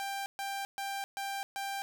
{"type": "tone bursts", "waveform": "sawtooth", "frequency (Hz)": 790, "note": "G5", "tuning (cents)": 13, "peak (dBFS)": -31, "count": 5, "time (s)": [0, 1.82], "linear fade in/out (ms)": 0, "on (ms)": 260, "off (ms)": 130, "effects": []}